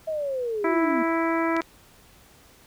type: linear sweep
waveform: sine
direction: down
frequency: 646 to 233.1 Hz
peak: -25 dBFS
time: 0.07-1.03 s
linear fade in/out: 10 ms
type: harmonic tone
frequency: 329.6 Hz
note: E4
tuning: in tune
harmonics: 1 / 2 / 3 / 4 / 5 / 6 / 7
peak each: -24 / -29 / -29 / -31 / -35 / -34 / -36 dBFS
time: 0.64-1.61 s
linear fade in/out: 5 ms
type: clicks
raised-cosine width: 0.2 ms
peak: -17 dBFS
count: 2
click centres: 1.566 / 1.618 s
effects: pink hiss -54 dBFS RMS until 2.66 s